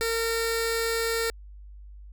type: tone with notch filter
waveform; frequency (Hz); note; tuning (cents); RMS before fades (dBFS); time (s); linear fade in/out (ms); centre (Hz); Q
15% pulse; 457.2; A#4; -34; -27; 0.01-1.3; 0; 1000; 0.98
effects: added 50 Hz sine -42 dBFS peak until 2.12 s